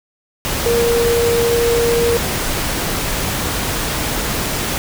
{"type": "tone in noise", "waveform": "sine", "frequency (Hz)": 469.6, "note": "A#4", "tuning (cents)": 13, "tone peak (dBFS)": -13, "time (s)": [0.66, 2.17], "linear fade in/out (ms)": 0, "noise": "pink", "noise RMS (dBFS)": -20, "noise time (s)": [0.45, 4.78], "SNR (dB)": 4, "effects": []}